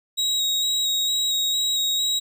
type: tone with vibrato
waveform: 35% pulse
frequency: 3809 Hz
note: A#7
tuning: 37 cents sharp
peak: -19 dBFS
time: 0.17-2.2 s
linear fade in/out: 20 ms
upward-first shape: square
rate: 2.2 Hz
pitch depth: 11 cents each way
effects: none